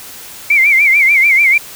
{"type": "tone with vibrato", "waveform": "sine", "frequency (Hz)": 2217, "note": "C#7", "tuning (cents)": 0, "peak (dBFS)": -6, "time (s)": [0.5, 1.58], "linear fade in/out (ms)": 5, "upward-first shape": "sine", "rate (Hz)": 6.8, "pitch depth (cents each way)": 120, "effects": ["white hiss -32 dBFS RMS until 1.75 s"]}